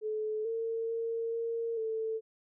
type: tone with pitch steps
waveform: sine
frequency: 431.1 / 454.3 / 457.7 / 460.6 / 443.6 Hz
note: A4 / A#4 / A#4 / A#4 / A4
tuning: -35 / -45 / -32 / -21 / +14 cents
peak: -31 dBFS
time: 0.01-2.21 s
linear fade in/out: 50 ms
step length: 440 ms
effects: none